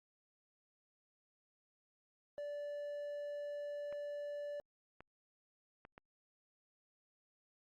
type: tone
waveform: triangle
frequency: 582 Hz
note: D5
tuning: 16 cents flat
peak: -39 dBFS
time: 2.38-4.6 s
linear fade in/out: 0 ms
type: clicks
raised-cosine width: 0.5 ms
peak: -38 dBFS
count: 4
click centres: 3.926 / 5.006 / 5.851 / 5.979 s
effects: Opus 48 kbps